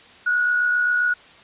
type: tone with amplitude modulation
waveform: sine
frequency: 1459 Hz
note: F#6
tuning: 25 cents flat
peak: -15 dBFS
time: 0.26-1.14 s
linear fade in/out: 10 ms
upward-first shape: sine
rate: 67.5 Hz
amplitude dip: 40%
effects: white hiss -47 dBFS RMS until 1.43 s + resampled to 8000 Hz